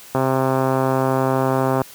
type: click train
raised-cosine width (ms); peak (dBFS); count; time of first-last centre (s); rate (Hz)
1; -5; 221; 0.15-1.817; 132
effects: white hiss -42 dBFS RMS until 1.94 s + high-pass 60 Hz 12 dB/octave